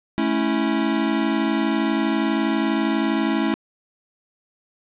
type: chord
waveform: square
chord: A major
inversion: none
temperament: equal with one note detuned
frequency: 217.3 / 277.2 / 329.6 Hz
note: A3 / C#4 / E4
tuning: -21 / 0 / 0 cents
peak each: -24 dBFS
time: 0.18-3.54 s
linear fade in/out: 0 ms
effects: resampled to 8000 Hz + 7-bit